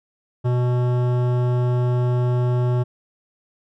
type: tone with hard clipping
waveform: sine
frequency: 123.47 Hz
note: B2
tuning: in tune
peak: -19 dBFS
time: 0.44-2.84 s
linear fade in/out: 20 ms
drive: 15 dB
effects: none